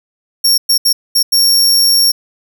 sawtooth tone bursts at uneven times, 5520 Hz, F8, 21 cents flat, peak -5 dBFS, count 5, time 0.44-0.58 / 0.69-0.78 / 0.85-0.93 / 1.15-1.23 / 1.32-2.12 s, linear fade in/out 10 ms, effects none

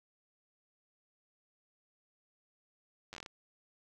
slowing click train, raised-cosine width 0.2 ms, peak -28 dBFS, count 8, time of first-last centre 3.13-3.262 s, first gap 9 ms, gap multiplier 1.24, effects none

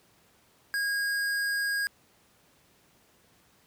sine tone with hard clipping, 1634 Hz, G#6, 29 cents flat, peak -28 dBFS, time 0.74-1.87 s, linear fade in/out 0 ms, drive 17 dB, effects pink hiss -63 dBFS RMS until 3.66 s + high-pass 80 Hz 12 dB/octave

